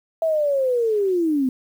sine linear sweep, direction down, 659.3 to 250 Hz, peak -17 dBFS, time 0.22-1.49 s, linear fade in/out 2 ms, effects 8-bit

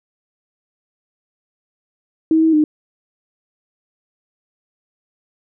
sine tone with pitch steps, 319.7 / 321.5 / 304.5 Hz, D#4 / E4 / D#4, +47 / -43 / -37 cents, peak -10 dBFS, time 2.31-2.64 s, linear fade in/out 2 ms, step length 110 ms, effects none

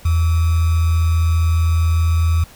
sine tone with sample-and-hold, 82.41 Hz, E2, in tune, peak -12 dBFS, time 0.05-2.44 s, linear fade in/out 5 ms, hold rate 1225 Hz, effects pink hiss -44 dBFS RMS until 2.55 s

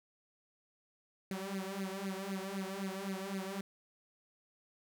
sawtooth tone with flanger, 193.3 Hz, G3, 24 cents flat, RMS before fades -40 dBFS, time 1.31-3.61 s, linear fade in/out 2 ms, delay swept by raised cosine 0.44 to 3.54 ms, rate 3.9 Hz, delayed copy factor +0.95, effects none

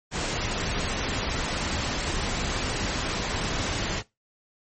pink noise, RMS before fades -28 dBFS, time 0.11-4.03 s, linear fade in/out 50 ms, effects noise-tail reverb RT60 0.2 s tail -19 dB re dry + MP3 32 kbps

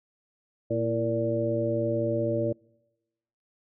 harmonic tone with a mistuned harmonic, 115.8 Hz, A#2, 11 cents flat, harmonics 1 / 2 / 3 / 4 / 5, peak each -31 / -34 / -30 / -32 / -28 dBFS, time 0.7-2.53 s, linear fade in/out 10 ms, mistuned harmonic 3, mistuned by -58 cents, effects noise-tail reverb RT60 1.0 s tail -26 dB re dry

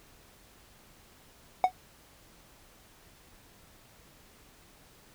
triangle tone with exponential decay, 740 Hz, F#5, in tune, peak -13 dBFS, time 1.64-1.72 s, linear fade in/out 1 ms, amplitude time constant 16 ms, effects pink hiss -58 dBFS RMS until 5.14 s

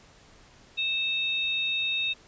sine tone pair together, 2630 / 3716 Hz, E7 / A#7, -5 / -6 cents, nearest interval tritone, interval 599 cents, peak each -28 dBFS, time 0.77-2.14 s, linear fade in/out 20 ms, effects pink hiss -55 dBFS RMS until 2.27 s + resampled to 16000 Hz

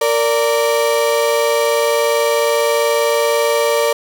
35% pulse tone pair together, 462.7 / 583 Hz, A#4 / D5, -13 / -13 cents, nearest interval major third, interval 400 cents, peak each -14 dBFS, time 0.01-3.93 s, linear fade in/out 5 ms, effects none

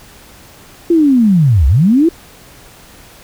sine linear two-way sweep, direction down then up, 349.2 to 60 to 349.2 Hz, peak -6 dBFS, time 0.9-2.09 s, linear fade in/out 5 ms, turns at 1.67 s, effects pink hiss -40 dBFS RMS until 3.23 s

